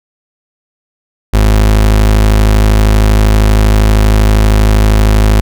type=tone; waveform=35% pulse; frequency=52.7 Hz; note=G#1; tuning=26 cents sharp; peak=-3 dBFS; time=1.33-5.41 s; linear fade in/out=10 ms; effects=none

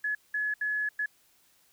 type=tone bursts at uneven times; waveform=sine; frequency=1700 Hz; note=G#6; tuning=40 cents sharp; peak=-27 dBFS; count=4; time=0.04-0.15 / 0.34-0.54 / 0.61-0.89 / 0.99-1.06 s; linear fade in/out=5 ms; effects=white hiss -65 dBFS RMS until 1.72 s

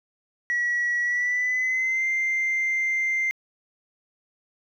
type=tone with pitch glide; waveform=sine; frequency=1928 to 2090 Hz; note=B6 to C7; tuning=-42 to -2 cents; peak=-20 dBFS; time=0.5-3.31 s; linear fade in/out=0 ms; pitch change=+140 cents; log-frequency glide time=1.02-2.06 s; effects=tanh soft clip ceiling -19 dBFS + 10-bit

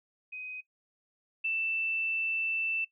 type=tone pair in turn; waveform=sine; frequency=2511 / 2660 Hz; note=D#7 / E7; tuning=+15 / +15 cents; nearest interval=minor second; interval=100 cents; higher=second; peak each=-38 / -28 dBFS; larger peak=second; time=0.32-0.61 / 1.44-2.85 s; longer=second; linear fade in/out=10 ms; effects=noise-tail reverb RT60 0.1 s tail -18 dB re dry

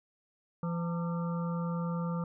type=harmonic tone with a mistuned harmonic; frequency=170 Hz; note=F3; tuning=46 cents flat; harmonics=1 / 3 / 5 / 7 / 8; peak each=-31 / -41 / -45 / -43 / -49 dBFS; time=0.63-2.24 s; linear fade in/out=2 ms; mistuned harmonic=5; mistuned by=+99 cents; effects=none

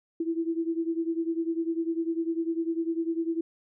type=beating tone pair; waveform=sine; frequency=327.9 / 337.9 Hz; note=E4 / E4; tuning=-9 / +43 cents; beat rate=10 Hz; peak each=-28 / -31 dBFS; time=0.2-3.41 s; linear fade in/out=5 ms; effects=none

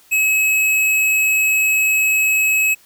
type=tone; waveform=square; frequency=2568 Hz; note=E7; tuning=46 cents flat; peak=-14 dBFS; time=0.11-2.75 s; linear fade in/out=20 ms; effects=white hiss -51 dBFS RMS until 2.85 s

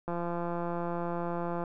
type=click train; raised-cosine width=1 ms; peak=-21 dBFS; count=269; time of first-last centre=0.08-1.638 s; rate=172 Hz; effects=none

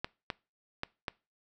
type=clicks; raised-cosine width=0.3 ms; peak=-17 dBFS; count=4; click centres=0.045 / 0.302 / 0.834 / 1.082 s; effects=noise-tail reverb RT60 0.3 s tail -23 dB re dry

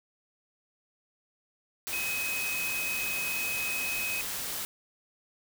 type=tone in noise; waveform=sine; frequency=2533 Hz; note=D#7; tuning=30 cents sharp; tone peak=-31 dBFS; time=1.93-4.21 s; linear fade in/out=0 ms; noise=white; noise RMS=-35 dBFS; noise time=1.87-4.65 s; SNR=+1 dB; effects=none

